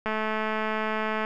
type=click train; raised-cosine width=0.5 ms; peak=-14 dBFS; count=259; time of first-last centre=0.06-1.249 s; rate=217 Hz; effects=none